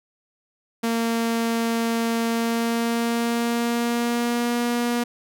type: tone with pitch glide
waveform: sawtooth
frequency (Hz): 230 to 239.4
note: A#3 to A#3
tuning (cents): -23 to +46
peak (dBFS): -17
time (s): 0.83-5.04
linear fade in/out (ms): 10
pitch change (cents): +69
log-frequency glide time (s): 2.28-4.58
effects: none